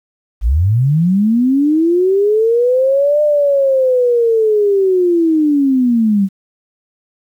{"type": "linear two-way sweep", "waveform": "sine", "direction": "up then down", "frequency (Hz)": [47.04, 602, 188.4], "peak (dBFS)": -9, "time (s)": [0.41, 6.29], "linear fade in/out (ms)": 50, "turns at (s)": 3.22, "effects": ["8-bit"]}